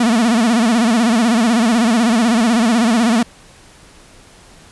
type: tone with vibrato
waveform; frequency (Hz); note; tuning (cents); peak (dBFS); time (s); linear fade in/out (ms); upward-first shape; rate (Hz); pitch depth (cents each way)
45% pulse; 230; A#3; -23; -11; 0-3.23; 5; sine; 16; 120
effects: pink hiss -44 dBFS RMS until 4.71 s + resampled to 24000 Hz